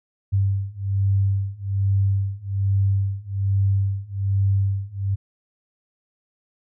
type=beating tone pair; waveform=sine; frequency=97.6 / 98.8 Hz; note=G2 / G2; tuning=-7 / +14 cents; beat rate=1.2 Hz; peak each=-22 / -21 dBFS; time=0.32-5.16 s; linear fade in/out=20 ms; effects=none